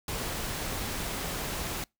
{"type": "noise", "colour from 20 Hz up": "pink", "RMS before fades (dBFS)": -34, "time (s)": [0.08, 1.84], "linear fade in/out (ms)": 2, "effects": ["noise-tail reverb RT60 0.2 s tail -26 dB re dry"]}